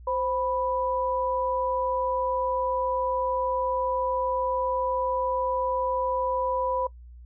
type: tone pair together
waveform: sine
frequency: 521 / 987.2 Hz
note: C5 / B5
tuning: -7 / -1 cents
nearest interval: major seventh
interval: 1106 cents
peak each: -27 dBFS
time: 0.07-6.87 s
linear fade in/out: 5 ms
effects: noise-tail reverb RT60 0.1 s tail -20 dB re dry + added 60 Hz sine -43 dBFS peak until 7.25 s